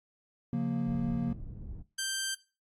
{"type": "chord", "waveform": "triangle", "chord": "Bb minor", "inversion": "first", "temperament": "equal with one note detuned", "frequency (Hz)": [138.59, 177.36, 233.1], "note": ["Db3", "F3", "Bb3"], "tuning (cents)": [0, 27, 0], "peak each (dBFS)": [-32, -32, -29], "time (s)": [0.53, 1.33], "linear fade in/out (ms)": 2}
{"type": "low-pass noise", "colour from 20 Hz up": "pink", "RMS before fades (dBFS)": -42, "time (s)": [0.86, 1.83], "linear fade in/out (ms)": 20, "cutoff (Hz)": 160, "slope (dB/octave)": 12}
{"type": "tone", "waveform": "10% pulse", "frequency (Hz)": 1568, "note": "G6", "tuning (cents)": 0, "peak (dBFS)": -23, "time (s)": [1.98, 2.35], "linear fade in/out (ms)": 10}
{"effects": ["noise-tail reverb RT60 0.3 s tail -18 dB re dry", "AAC 64 kbps"]}